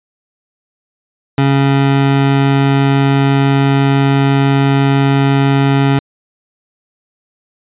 25% pulse tone, 138 Hz, C#3, 7 cents flat, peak -5 dBFS, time 1.38-5.99 s, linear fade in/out 2 ms, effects resampled to 8000 Hz

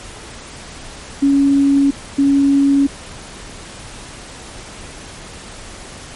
sine tone pair in turn, 278.7 / 278.7 Hz, C#4 / C#4, +9 / +9 cents, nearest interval unison, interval 0 cents, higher neither, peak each -9 dBFS, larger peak neither, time 1.22-1.91 / 2.18-2.87 s, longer neither, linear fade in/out 10 ms, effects pink hiss -34 dBFS RMS until 6.15 s + MP3 48 kbps

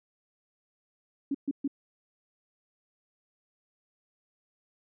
sine tone bursts, 278.9 Hz, C#4, 11 cents sharp, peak -26 dBFS, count 3, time 1.31-1.678 s, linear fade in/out 5 ms, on 36 ms, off 130 ms, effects none

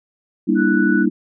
sine chord, E half-diminished seventh, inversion first, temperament just, 197.78 / 237.3 / 296.7 / 329.6 Hz, G3 / Bb3 / D4 / E4, +16 / +31 / +18 / 0 cents, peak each -19 dBFS, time 0.47-1.1 s, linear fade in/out 20 ms
sine tone, 1480 Hz, F#6, in tune, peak -20 dBFS, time 0.55-1.06 s, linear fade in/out 50 ms
effects none

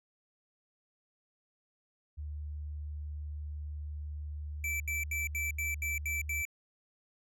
sine tone, 74.5 Hz, D2, 25 cents sharp, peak -37 dBFS, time 2.17-6.43 s, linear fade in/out 20 ms
square tone bursts, 2324 Hz, D7, 19 cents flat, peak -33 dBFS, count 8, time 4.64-6.452 s, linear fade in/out 2 ms, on 160 ms, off 76 ms
effects none

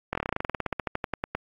slowing click train, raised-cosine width 0.5 ms, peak -12 dBFS, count 23, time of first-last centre 0.13-1.35 s, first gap 22 ms, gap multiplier 1.08, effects AAC 64 kbps

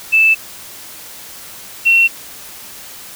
sine tone pair in turn, 2637 / 2719 Hz, E7 / F7, 0 / -47 cents, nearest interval minor second, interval 53 cents, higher second, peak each -7 / -7 dBFS, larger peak neither, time 0.12-0.35 / 1.85-2.08 s, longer neither, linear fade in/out 20 ms, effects white hiss -34 dBFS RMS until 3.15 s

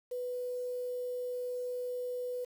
sine tone with quantisation, 495.5 Hz, B4, 6 cents sharp, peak -34 dBFS, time 0.11-2.45 s, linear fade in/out 10 ms, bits 9, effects none

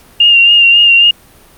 sine tone with vibrato, 2800 Hz, F7, 4 cents sharp, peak -3 dBFS, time 0.2-1.11 s, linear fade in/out 5 ms, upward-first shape sine, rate 3.7 Hz, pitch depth 32 cents each way, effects pink hiss -42 dBFS RMS until 1.57 s + Opus 48 kbps

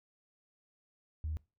sine tone, 77.78 Hz, D#2, in tune, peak -33 dBFS, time 1.24-1.37 s, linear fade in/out 0 ms, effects noise-tail reverb RT60 0.3 s tail -23 dB re dry + tanh soft clip ceiling -29 dBFS

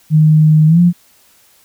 sine tone with pitch glide, 154.9 to 174.88 Hz, D#3 to F3, -7 to +3 cents, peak -5 dBFS, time 0.1-0.93 s, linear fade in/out 50 ms, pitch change +210 cents, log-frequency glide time 0.67-0.8 s, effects white hiss -50 dBFS RMS until 1.64 s

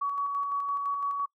sine tone with tremolo, 1129 Hz, C#6, 31 cents sharp, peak -26 dBFS, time 0.01-1.26 s, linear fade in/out 10 ms, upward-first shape square, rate 5.9 Hz, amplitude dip 30%, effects noise-tail reverb RT60 0.1 s tail -24 dB re dry

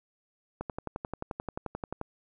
click train, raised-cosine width 1 ms, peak -20 dBFS, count 17, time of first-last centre 0.61-2.014 s, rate 11.4 Hz, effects none

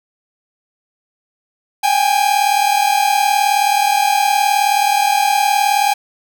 45% pulse tone pair together, 791.5 / 830.6 Hz, G5 / G#5, +17 / 0 cents, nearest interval minor second, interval 83 cents, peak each -15 dBFS, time 1.83-5.94 s, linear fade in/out 10 ms, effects none

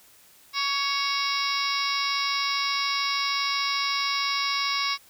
harmonic tone with a mistuned harmonic, 554.4 Hz, C#5, in tune, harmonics 2 / 3 / 4 / 5 / 6 / 7 / 8 / 9 / 10, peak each -29 / -39 / -30 / -36 / -39 / -32 / -38 / -32 / -32 dBFS, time 0.53-4.98 s, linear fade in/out 50 ms, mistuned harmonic 2, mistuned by +20 cents, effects white hiss -55 dBFS RMS until 5.09 s

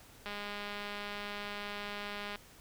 click train, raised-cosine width 0.3 ms, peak -25 dBFS, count 431, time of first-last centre 0.26-2.358 s, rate 205 Hz, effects pink hiss -57 dBFS RMS until 2.6 s

